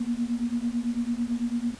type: beating tone pair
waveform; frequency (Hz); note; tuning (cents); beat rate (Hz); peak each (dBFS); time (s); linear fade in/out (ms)
sine; 233.1 / 242.1; A#3 / B3; 0 / -34; 9; -28; 0-1.75; 10
effects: pink hiss -47 dBFS RMS until 1.79 s + resampled to 22050 Hz